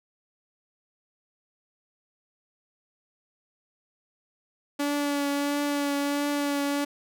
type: tone with vibrato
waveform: sawtooth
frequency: 286.4 Hz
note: D4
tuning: 43 cents flat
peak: -21 dBFS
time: 4.79-6.85 s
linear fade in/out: 10 ms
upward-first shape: triangle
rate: 1.5 Hz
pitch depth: 21 cents each way
effects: none